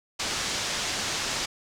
white low-pass noise, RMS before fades -30 dBFS, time 0.19-1.46 s, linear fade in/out 10 ms, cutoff 6800 Hz, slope 24 dB/octave, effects none

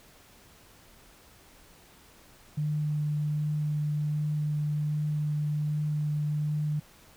sine tone with vibrato, 150 Hz, D3, 37 cents sharp, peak -26 dBFS, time 2.57-6.8 s, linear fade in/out 10 ms, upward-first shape triangle, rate 1.3 Hz, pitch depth 10 cents each way, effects pink hiss -56 dBFS RMS until 7.16 s

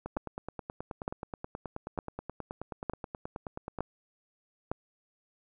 two click trains, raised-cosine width 1 ms, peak -23 / -17 dBFS, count 36 / 6, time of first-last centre 0.06-3.787 / 0.17-4.715 s, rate 9.39 / 1.1 Hz, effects none

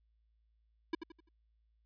square tone with echo, 329.6 Hz, E4, in tune, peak -32 dBFS, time 0.93-0.95 s, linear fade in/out 5 ms, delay 85 ms, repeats 4, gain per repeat -9 dB, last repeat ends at 1.29 s, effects added 55 Hz sine -70 dBFS peak until 1.85 s + resampled to 11025 Hz

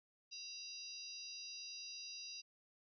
harmonic tone with a mistuned harmonic, 969 Hz, B5, 33 cents flat, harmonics 3 / 4 / 5 / 6, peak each -55 / -58 / -49 / -55 dBFS, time 0.31-2.42 s, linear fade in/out 20 ms, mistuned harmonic 3, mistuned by -97 cents, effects none

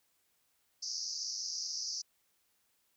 white band-pass noise, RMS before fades -39 dBFS, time 0.82-2.02 s, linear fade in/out 10 ms, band 4700 to 6100 Hz, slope 96 dB/octave, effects white hiss -75 dBFS RMS until 2.96 s

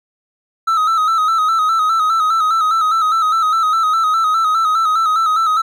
triangle tone with vibrato, 1293 Hz, E6, 34 cents flat, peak -10 dBFS, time 0.67-5.62 s, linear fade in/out 10 ms, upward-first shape square, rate 4.9 Hz, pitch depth 49 cents each way, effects none

